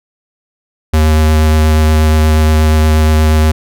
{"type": "tone with vibrato", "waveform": "square", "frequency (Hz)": 77.78, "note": "D#2", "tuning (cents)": 0, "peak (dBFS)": -7, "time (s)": [0.93, 3.52], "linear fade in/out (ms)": 10, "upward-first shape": "sine", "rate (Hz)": 8.4, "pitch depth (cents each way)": 11, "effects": []}